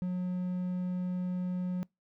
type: tone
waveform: triangle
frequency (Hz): 181.1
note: F#3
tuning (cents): -37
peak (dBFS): -28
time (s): 0.02-1.83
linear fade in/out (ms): 0
effects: noise-tail reverb RT60 0.2 s tail -26 dB re dry